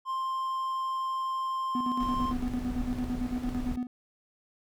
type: tone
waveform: triangle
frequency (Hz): 1052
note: C6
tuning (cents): +9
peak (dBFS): -27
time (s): 0.05-2.34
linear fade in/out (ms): 50
type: tone with tremolo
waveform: triangle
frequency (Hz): 248.2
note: B3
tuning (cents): +9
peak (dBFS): -26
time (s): 1.75-3.87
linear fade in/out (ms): 2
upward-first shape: square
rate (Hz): 8.9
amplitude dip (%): 65
type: noise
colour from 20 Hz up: brown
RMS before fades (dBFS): -36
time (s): 2-3.76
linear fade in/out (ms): 2
effects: none